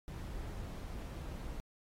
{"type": "noise", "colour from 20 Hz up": "brown", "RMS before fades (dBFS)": -43, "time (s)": [0.08, 1.6], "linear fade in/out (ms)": 0, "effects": ["AAC 48 kbps"]}